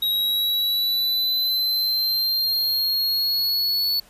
square linear sweep, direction up, 3814 to 4435 Hz, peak -20 dBFS, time 0.02-4 s, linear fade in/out 5 ms, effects pink hiss -52 dBFS RMS until 4.09 s + resampled to 32000 Hz

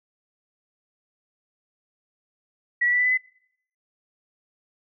sine tone with pitch steps, 1932 / 1949.9 / 1968 / 1986.3 / 2005 / 2023 Hz, B6 / B6 / B6 / B6 / B6 / B6, -39 / -23 / -7 / +9 / +26 / +41 cents, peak -18 dBFS, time 2.81-3.176 s, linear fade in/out 10 ms, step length 61 ms, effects noise-tail reverb RT60 0.7 s tail -26 dB re dry

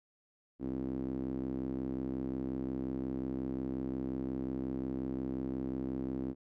sawtooth tone with band-pass filter, 65.6 Hz, C2, 5 cents sharp, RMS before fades -37 dBFS, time 0.59-6.35 s, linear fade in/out 50 ms, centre 290 Hz, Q 3.7, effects none

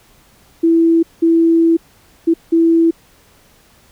sine tone bursts at uneven times, 330.9 Hz, E4, 7 cents sharp, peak -8 dBFS, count 4, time 0.63-1.03 / 1.22-1.77 / 2.27-2.34 / 2.52-2.91 s, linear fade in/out 10 ms, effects pink hiss -50 dBFS RMS until 3.91 s

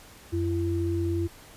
sine tone pair together, 90.4 / 337.9 Hz, F#2 / E4, -40 / +43 cents, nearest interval octave + major seventh, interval 2283 cents, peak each -27 dBFS, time 0.32-1.28 s, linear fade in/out 20 ms, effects pink hiss -50 dBFS RMS until 1.56 s + resampled to 32000 Hz

